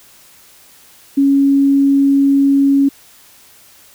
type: tone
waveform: sine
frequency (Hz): 277.2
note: C#4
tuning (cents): 0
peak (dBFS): -8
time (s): 1.17-2.89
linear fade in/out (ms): 10
effects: white hiss -45 dBFS RMS until 3.94 s